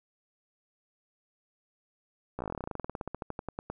slowing click train, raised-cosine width 1 ms, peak -21 dBFS, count 28, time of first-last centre 2.39-3.7 s, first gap 15 ms, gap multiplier 1.08, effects none

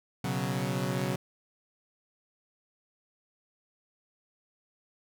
sawtooth chord, B suspended second, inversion none, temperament equal, 123.47 / 138.59 / 185 Hz, B2 / C#3 / F#3, 0 / 0 / 0 cents, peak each -30 / -29 / -29 dBFS, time 0.24-1.16 s, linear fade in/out 5 ms, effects none

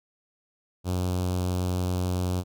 sawtooth tone with notch filter, 90.7 Hz, F#2, 34 cents flat, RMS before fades -27 dBFS, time 0.84-2.44 s, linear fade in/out 50 ms, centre 1900 Hz, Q 0.8, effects none

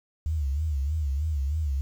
sine tone with vibrato, 73.42 Hz, D2, in tune, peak -24 dBFS, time 0.26-1.81 s, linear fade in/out 0 ms, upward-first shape sine, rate 3.2 Hz, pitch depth 150 cents each way, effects 9-bit

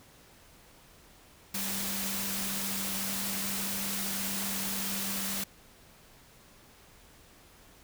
sine tone in noise, 196 Hz, G3, in tune, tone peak -39 dBFS, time 1.54-5.44 s, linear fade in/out 5 ms, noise white, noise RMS -34 dBFS, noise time 1.54-5.44 s, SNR -8 dB, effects pink hiss -57 dBFS RMS until 7.83 s

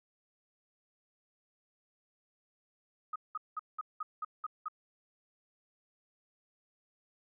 sine tone bursts, 1255 Hz, D#6, 15 cents sharp, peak -34 dBFS, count 8, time 3.13-4.684 s, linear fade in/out 5 ms, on 28 ms, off 190 ms, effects none

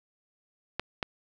clicks, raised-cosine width 0.3 ms, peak -13 dBFS, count 2, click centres 0.796 / 1.028 s, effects none

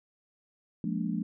sine chord, Bb dominant seventh, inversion second, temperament just, 174.81 / 209.8 / 233.1 / 291.4 Hz, F3 / Ab3 / Bb3 / D4, +2 / +18 / 0 / -13 cents, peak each -33 / -33 / -35 / -37 dBFS, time 0.84-1.23 s, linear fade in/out 2 ms, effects none

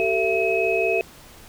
sine tone cluster, 385.3 / 449.8 / 670 / 2553 Hz, G4 / A4 / E5 / D#7, -30 / +38 / +28 / +44 cents, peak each -24 dBFS, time 0-1.01 s, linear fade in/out 0 ms, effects pink hiss -46 dBFS RMS until 1.48 s

